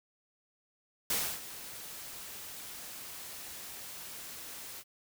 white noise with ADSR envelope, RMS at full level -30 dBFS, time 1.1-4.84 s, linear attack 3 ms, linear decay 290 ms, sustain -15 dB, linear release 50 ms, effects none

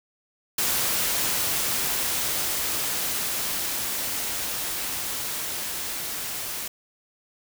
white noise with level ramp, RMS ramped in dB -24 to -32 dBFS, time 0.58-6.68 s, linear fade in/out 5 ms, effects none

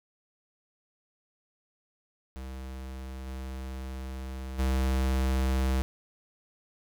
square tone with level steps, 65.41 Hz, C2, in tune, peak -38 / -36 / -25 dBFS, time 2.36-5.82 s, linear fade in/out 0 ms, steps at 3.26 / 4.58 s, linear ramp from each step 20 ms, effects none

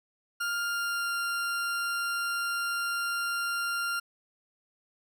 40% pulse tone with pitch glide, 1404 to 1392.7 Hz, F6 to F6, +9 to -5 cents, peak -28 dBFS, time 0.4-4 s, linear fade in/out 10 ms, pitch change -14 cents, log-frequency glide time 0.6-1.14 s, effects none

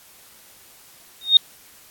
sine tone with exponential growth, 3700 Hz, A#7, 14 cents flat, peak -4 dBFS, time 1.21-1.37 s, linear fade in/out 2 ms, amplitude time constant 34 ms, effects white hiss -49 dBFS RMS until 1.9 s + AAC 64 kbps

